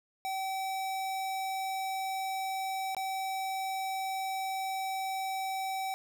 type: tone with dropouts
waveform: square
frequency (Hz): 767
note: G5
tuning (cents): -38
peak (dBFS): -33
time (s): 0.25-5.94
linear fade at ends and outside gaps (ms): 0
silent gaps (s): 2.948-2.967
effects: none